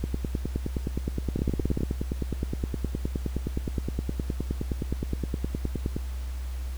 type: two click trains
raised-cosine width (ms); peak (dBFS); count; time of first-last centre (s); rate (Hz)
3; -13 / -15; 9 / 58; 1.36-1.833 / 0.04-5.965; 16.9 / 9.62
effects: added 63 Hz sine -30 dBFS peak until 6.77 s + pink hiss -49 dBFS RMS until 6.77 s